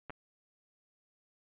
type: clicks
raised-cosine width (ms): 0.5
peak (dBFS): -28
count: 2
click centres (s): 0.097 / 0.104
effects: resampled to 8000 Hz